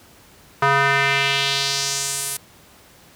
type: tone with band-pass filter sweep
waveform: square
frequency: 138.7 Hz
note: C#3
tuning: 1 cent sharp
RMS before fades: -20 dBFS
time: 0.62-2.37 s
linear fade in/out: 5 ms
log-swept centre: 1200 to 11000 Hz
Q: 1.9
effects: pink hiss -49 dBFS RMS until 3.15 s + high-pass 60 Hz 12 dB/octave